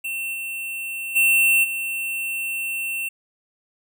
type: tone with level steps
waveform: square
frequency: 2700 Hz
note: E7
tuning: 41 cents sharp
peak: -26 / -28 / -15 / -25 dBFS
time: 0.04-3.09 s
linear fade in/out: 10 ms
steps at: 0.33 / 1.15 / 1.63 s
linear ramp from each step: 20 ms
effects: none